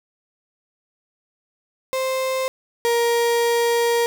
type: tone pair in turn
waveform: 35% pulse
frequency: 523.3 / 469.9 Hz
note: C5 / A#4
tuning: 0 / +14 cents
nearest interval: major second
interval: 186 cents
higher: first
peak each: -19 / -15 dBFS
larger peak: second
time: 1.93-2.48 / 2.85-4.06 s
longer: second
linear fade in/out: 0 ms
effects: none